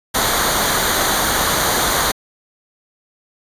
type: noise with comb filter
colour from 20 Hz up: pink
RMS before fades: -17 dBFS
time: 0.14-2.12 s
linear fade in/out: 10 ms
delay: 0.38 ms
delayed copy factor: -0.65
effects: resampled to 32000 Hz